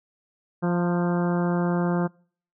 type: harmonic tone with a mistuned harmonic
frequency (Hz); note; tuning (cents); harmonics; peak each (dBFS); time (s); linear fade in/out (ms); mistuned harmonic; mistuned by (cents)
174.61; F3; 0; 1 / 2 / 3 / 4 / 5 / 6 / 7 / 8 / 9; -22 / -28 / -32 / -34 / -36 / -38 / -39 / -40 / -41; 0.62-2.08; 20; 5; +29
effects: noise-tail reverb RT60 0.5 s tail -26 dB re dry